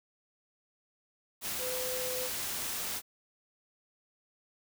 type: tone in noise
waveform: sine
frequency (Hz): 507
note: B4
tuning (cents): +45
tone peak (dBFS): -36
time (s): 1.58-2.3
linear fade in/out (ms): 50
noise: white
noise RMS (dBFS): -36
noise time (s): 1.41-3.02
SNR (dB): -3
effects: none